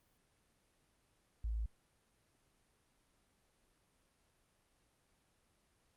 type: tone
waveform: sine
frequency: 55 Hz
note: A1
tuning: in tune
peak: -35 dBFS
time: 1.44-1.66 s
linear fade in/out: 5 ms
effects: pink hiss -75 dBFS RMS until 5.96 s + Opus 32 kbps